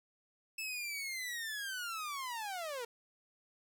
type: linear sweep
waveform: sawtooth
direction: down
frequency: 2637 to 454.5 Hz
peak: -35 dBFS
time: 0.58-2.85 s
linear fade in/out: 5 ms
effects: none